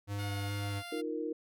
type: tone with vibrato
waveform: square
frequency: 100.8 Hz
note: G2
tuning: 49 cents sharp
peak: -35 dBFS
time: 0.07-0.83 s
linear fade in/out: 50 ms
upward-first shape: square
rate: 2.3 Hz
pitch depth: 10 cents each way
type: tone with pitch glide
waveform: 10% pulse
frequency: 720 to 697.1 Hz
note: F#5 to F5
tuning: -47 to -3 cents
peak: -34 dBFS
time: 0.18-1.02 s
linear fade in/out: 20 ms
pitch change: -56 cents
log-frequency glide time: 0.35-0.74 s
type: chord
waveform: sine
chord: Eb suspended second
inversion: none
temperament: equal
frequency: 311.1 / 349.2 / 466.2 Hz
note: Eb4 / F4 / Bb4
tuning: 0 / 0 / 0 cents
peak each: -37 / -40 / -37 dBFS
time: 0.92-1.33 s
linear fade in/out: 5 ms
effects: none